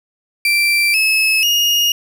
35% pulse tone with pitch steps, 2349 / 2591 / 2859 Hz, D7 / E7 / F7, 0 / -30 / +40 cents, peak -10 dBFS, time 0.45-1.92 s, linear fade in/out 2 ms, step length 490 ms, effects none

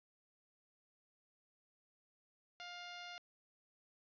10% pulse tone, 705 Hz, F5, 16 cents sharp, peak -39 dBFS, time 2.6-3.18 s, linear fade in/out 0 ms, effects resampled to 16000 Hz

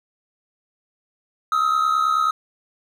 triangle tone pair together, 1265.7 / 1335 Hz, D#6 / E6, +29 / +22 cents, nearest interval minor second, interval 93 cents, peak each -16 / -21 dBFS, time 1.52-2.31 s, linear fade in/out 2 ms, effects none

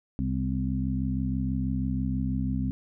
harmonic tone with a mistuned harmonic, 66.2 Hz, C2, 21 cents sharp, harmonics 1 / 2 / 3 / 4, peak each -31 / -31 / -31 / -31 dBFS, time 0.19-2.71 s, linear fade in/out 0 ms, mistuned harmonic 4, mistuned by -39 cents, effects none

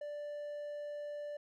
triangle tone, 587.3 Hz, D5, in tune, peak -38 dBFS, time 0.01-1.37 s, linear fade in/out 5 ms, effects none

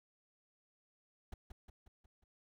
brown noise with echo, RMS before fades -43 dBFS, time 1.32-1.34 s, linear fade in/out 5 ms, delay 180 ms, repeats 5, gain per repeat -5 dB, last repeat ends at 2.24 s, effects none

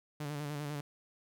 sawtooth tone with vibrato, 146.83 Hz, D3, in tune, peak -33 dBFS, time 0.2-0.81 s, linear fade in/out 5 ms, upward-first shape square, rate 10 Hz, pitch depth 41 cents each way, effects none

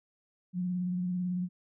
sine tone with vibrato, 180 Hz, F#3, 47 cents flat, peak -29 dBFS, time 0.53-1.49 s, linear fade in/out 50 ms, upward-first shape square, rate 18 Hz, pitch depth 25 cents each way, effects none

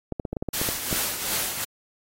clicks, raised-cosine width 2 ms, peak -15 dBFS, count 10, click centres 0.123 / 0.198 / 0.252 / 0.33 / 0.368 / 0.425 / 0.487 / 0.615 / 0.689 / 0.928 s
white noise with tremolo, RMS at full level -25 dBFS, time 0.53-1.65 s, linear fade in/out 10 ms, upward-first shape triangle, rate 2.7 Hz, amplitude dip 60%
effects AAC 48 kbps

